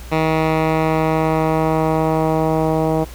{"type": "tone with low-pass filter sweep", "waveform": "10% pulse", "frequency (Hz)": 158.7, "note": "D#3", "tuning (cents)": 35, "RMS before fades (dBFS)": -17, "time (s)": [0.11, 3.05], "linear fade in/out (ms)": 20, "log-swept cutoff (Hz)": [2700, 730], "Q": 0.97, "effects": ["added 60 Hz sine -32 dBFS peak until 3.14 s", "pink hiss -40 dBFS RMS until 3.14 s"]}